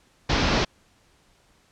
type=low-pass noise; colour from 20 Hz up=pink; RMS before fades=-22 dBFS; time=0.29-0.65 s; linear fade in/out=10 ms; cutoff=5700 Hz; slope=48 dB/octave; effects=pink hiss -61 dBFS RMS until 1.71 s + low-pass 9000 Hz 12 dB/octave